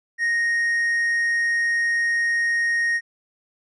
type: tone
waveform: triangle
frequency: 1864.7 Hz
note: A#6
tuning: in tune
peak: -17 dBFS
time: 0.18-3.01 s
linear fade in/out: 50 ms
effects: resampled to 24000 Hz